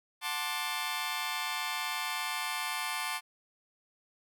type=chord; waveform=15% pulse; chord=D dominant seventh; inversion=first; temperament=just; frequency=734.2 / 881 / 1057.2 / 1174.7 Hz; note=F#5 / A5 / C6 / D6; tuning=-14 / +2 / +18 / 0 cents; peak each=-35 / -31 / -31 / -32 dBFS; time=0.21-3.21 s; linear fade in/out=50 ms; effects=none